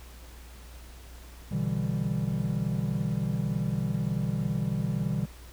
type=chord; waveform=triangle; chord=E minor seventh; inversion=second; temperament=equal; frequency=123.47 / 146.83 / 164.81 / 196 Hz; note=B2 / D3 / E3 / G3; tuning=0 / 0 / 0 / 0 cents; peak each=-30 dBFS; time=1.51-5.26 s; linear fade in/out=10 ms; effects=added 60 Hz sine -45 dBFS peak until 5.52 s + pink hiss -52 dBFS RMS until 5.52 s